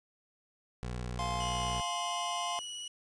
20% pulse tone with pitch glide, 61 to 61.35 Hz, B1 to B1, -21 to -11 cents, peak -31 dBFS, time 0.83-1.81 s, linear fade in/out 0 ms, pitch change +10 cents, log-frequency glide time 1.35-1.6 s
square chord, F minor, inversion none, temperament equal with one note detuned, 698.5 / 850 / 1046.5 Hz, F5 / Ab5 / C6, 0 / +40 / 0 cents, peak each -38 / -43 / -37 dBFS, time 1.19-2.59 s, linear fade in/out 0 ms
sawtooth tone with vibrato, 2929 Hz, F#7, 18 cents flat, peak -36 dBFS, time 1.4-2.88 s, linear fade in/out 5 ms, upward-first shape square, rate 17 Hz, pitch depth 8 cents each way
effects resampled to 22050 Hz + 10-bit

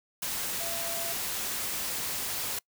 sine tone in noise, 674 Hz, E5, 38 cents sharp, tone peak -39 dBFS, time 0.6-1.13 s, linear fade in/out 5 ms, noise white, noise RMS -33 dBFS, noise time 0.22-2.59 s, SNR -9 dB, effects noise-tail reverb RT60 0.1 s tail -25 dB re dry

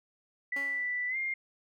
sine tone with pitch glide, 1975.5 to 2117 Hz, B6 to C7, 0 to +20 cents, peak -30 dBFS, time 0.52-1.34 s, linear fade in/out 5 ms, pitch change +120 cents, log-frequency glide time 1.08-1.17 s
15% pulse tone with exponential decay, 277.2 Hz, C#4, in tune, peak -34 dBFS, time 0.56-1.07 s, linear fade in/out 5 ms, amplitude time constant 110 ms
effects none

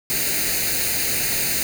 white noise with comb filter, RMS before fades -22 dBFS, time 0.1-1.63 s, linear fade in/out 0 ms, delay 0.45 ms, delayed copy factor +0.7, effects none

